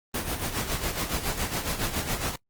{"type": "noise with tremolo", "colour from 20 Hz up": "pink", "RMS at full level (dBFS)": -27, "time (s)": [0.14, 2.36], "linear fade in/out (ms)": 5, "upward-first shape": "sine", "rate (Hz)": 7.2, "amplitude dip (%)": 65, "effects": ["noise-tail reverb RT60 0.1 s tail -24 dB re dry", "Opus 24 kbps"]}